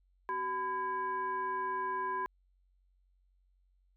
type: tone with frequency modulation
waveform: sine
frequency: 1006 Hz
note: B5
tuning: 32 cents sharp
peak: -32 dBFS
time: 0.29-2.26 s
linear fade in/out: 0 ms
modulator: 628 Hz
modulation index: 0.71
effects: added 46 Hz sine -67 dBFS peak until 3.96 s

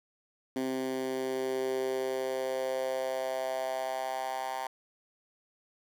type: tone with high-pass filter sweep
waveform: 10% pulse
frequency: 130.81 Hz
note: C3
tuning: in tune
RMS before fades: -33 dBFS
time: 0.56-4.67 s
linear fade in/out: 2 ms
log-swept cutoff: 280 to 870 Hz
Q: 4
effects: none

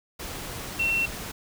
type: tone in noise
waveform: sine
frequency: 2713 Hz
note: E7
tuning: 49 cents sharp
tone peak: -22 dBFS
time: 0.79-1.06 s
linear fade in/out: 10 ms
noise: pink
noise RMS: -36 dBFS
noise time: 0.19-1.32 s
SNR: +11 dB
effects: none

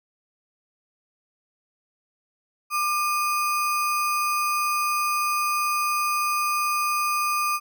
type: tone with sample-and-hold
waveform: sine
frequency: 1194 Hz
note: D6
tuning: 28 cents sharp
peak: -21 dBFS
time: 2.7-7.6 s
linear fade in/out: 50 ms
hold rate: 3675 Hz
effects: none

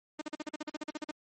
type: tone bursts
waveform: sawtooth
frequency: 304.4 Hz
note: D#4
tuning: 38 cents flat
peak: -31 dBFS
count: 14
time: 0.19-1.112 s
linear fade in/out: 5 ms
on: 25 ms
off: 44 ms
effects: MP3 32 kbps

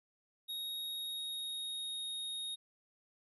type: tone with pitch glide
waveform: square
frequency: 3758 to 3732 Hz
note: A#7 to A#7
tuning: +13 to +1 cents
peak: -39 dBFS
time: 0.48-2.56 s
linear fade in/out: 20 ms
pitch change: -12 cents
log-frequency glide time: 0.87-2.04 s
effects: none

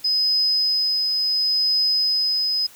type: tone with tremolo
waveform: sine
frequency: 5040 Hz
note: D#8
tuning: 21 cents sharp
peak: -16 dBFS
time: 0.04-2.67 s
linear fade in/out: 10 ms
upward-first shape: triangle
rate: 0.71 Hz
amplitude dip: 30%
effects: white hiss -47 dBFS RMS until 2.75 s

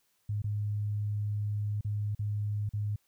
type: tone with dropouts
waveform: sine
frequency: 104.1 Hz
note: G#2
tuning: 5 cents sharp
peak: -29 dBFS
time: 0.29-2.96 s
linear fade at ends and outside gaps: 5 ms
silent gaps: 0.42-0.441 / 1.81-1.847 / 2.15-2.192 / 2.692-2.735 s
effects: white hiss -73 dBFS RMS until 3.07 s

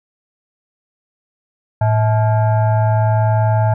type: tone with frequency modulation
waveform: sine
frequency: 109.9 Hz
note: A2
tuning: 2 cents flat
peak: -11 dBFS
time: 1.81-3.74 s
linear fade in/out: 5 ms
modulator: 755 Hz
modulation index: 0.72
effects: none

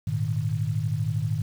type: chord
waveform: sine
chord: Ab suspended second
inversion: none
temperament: equal with one note detuned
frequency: 103.83 / 116.54 / 152.8 Hz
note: Ab2 / Bb2 / Eb3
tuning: 0 / 0 / -31 cents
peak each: -28 dBFS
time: 0.07-1.42 s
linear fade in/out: 5 ms
effects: 8-bit

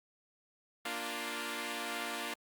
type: chord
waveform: 5% pulse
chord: Bb major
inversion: none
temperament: equal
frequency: 233.1 / 293.7 / 349.2 Hz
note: Bb3 / D4 / F4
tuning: 0 / 0 / 0 cents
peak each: -30 dBFS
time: 0.85-2.34 s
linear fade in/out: 5 ms
effects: Opus 48 kbps

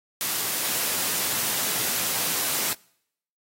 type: high-pass noise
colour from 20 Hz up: white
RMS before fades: -26 dBFS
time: 0.21-2.73 s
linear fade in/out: 0 ms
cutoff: 100 Hz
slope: 48 dB/octave
effects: noise-tail reverb RT60 0.7 s tail -25 dB re dry + AAC 48 kbps

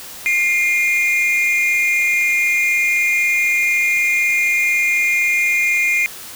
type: tone pair together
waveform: triangle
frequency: 2106 / 2430 Hz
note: C7 / D#7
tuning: +11 / -42 cents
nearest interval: major second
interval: 247 cents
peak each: -15 dBFS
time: 0.26-6.06 s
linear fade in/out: 0 ms
effects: white hiss -34 dBFS RMS until 6.35 s

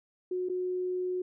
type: tone with dropouts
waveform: sine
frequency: 364.8 Hz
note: F#4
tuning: 24 cents flat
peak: -29 dBFS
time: 0.31-1.22 s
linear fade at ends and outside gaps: 5 ms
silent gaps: 0.488-0.496 s
effects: none

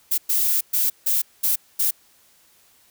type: noise bursts at uneven times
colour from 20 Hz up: violet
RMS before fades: -20 dBFS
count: 6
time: 0.11-0.18 / 0.29-0.61 / 0.73-0.9 / 1.06-1.22 / 1.43-1.56 / 1.79-1.91 s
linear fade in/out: 10 ms
effects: white hiss -57 dBFS RMS until 2.9 s

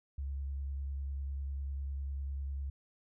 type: tone with vibrato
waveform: sine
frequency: 69 Hz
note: C#2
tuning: 7 cents flat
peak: -35 dBFS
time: 0.18-2.7 s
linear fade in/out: 5 ms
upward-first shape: sine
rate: 10 Hz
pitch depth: 21 cents each way
effects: none

